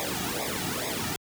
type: noise with flanger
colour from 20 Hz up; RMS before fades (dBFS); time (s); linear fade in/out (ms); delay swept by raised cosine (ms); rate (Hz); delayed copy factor
pink; -31; 0-1.16; 0; 0.67 to 1.97; 2.3; -0.9
effects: high-pass 60 Hz 12 dB/octave